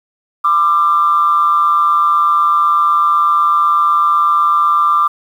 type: tone with amplitude modulation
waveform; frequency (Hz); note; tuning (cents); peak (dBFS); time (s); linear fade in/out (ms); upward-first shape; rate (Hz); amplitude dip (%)
sine; 1186; D6; +17; -5; 0.44-5.08; 10; sine; 160; 70
effects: tanh soft clip ceiling -1 dBFS + 7-bit